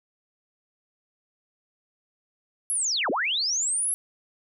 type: linear two-way sweep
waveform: sine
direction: down then up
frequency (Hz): 11280 to 207.7 to 11280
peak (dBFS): -23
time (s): 2.7-3.94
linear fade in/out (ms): 0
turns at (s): 3.1
effects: none